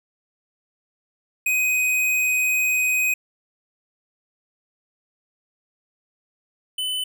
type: tone pair in turn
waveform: square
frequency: 2507 / 3015 Hz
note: D#7 / F#7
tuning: +12 / +32 cents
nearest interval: minor third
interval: 320 cents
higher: second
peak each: -19 / -24 dBFS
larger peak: first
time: 1.46-3.14 / 6.78-7.04 s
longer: first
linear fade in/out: 5 ms
effects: none